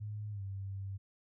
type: tone with pitch glide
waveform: sine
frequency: 105.2 to 97.59 Hz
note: G#2 to G2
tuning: +23 to -7 cents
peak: -38 dBFS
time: 0-0.98 s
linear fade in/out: 20 ms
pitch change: -130 cents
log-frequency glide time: 0.31-0.42 s
effects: none